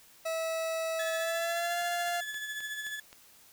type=tone with pitch glide; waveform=40% pulse; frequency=650 to 696.7 Hz; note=E5 to F5; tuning=-24 to -4 cents; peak=-30 dBFS; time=0.25-2.21 s; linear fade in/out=10 ms; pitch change=+120 cents; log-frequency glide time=1.15-1.78 s
type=tone with tremolo; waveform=35% pulse; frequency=1717 Hz; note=A6; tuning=43 cents flat; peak=-32 dBFS; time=0.99-3 s; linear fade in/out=5 ms; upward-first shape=sine; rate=14 Hz; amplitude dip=45%
type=click train; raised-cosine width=0.2 ms; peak=-32 dBFS; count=6; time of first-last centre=1.82-3.129 s; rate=3.82 Hz
effects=white hiss -58 dBFS RMS until 3.52 s